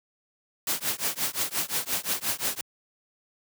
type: noise with tremolo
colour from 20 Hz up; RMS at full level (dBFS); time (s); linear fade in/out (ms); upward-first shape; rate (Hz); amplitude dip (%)
white; -25; 0.67-2.61; 2; triangle; 5.7; 100
effects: high-pass 100 Hz 12 dB/octave